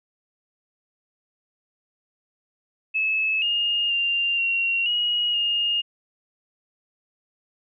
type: tone with pitch steps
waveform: sine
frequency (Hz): 2597 / 2839 / 2788 / 2748 / 2895 / 2840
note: E7 / F7 / F7 / F7 / F#7 / F7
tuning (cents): -26 / +28 / -4 / -29 / -38 / +28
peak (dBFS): -20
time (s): 2.94-5.82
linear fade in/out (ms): 20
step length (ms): 480
effects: none